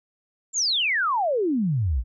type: exponential sweep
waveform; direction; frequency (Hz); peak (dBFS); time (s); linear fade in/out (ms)
sine; down; 7480 to 52.5; -20; 0.53-2.04; 50
effects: none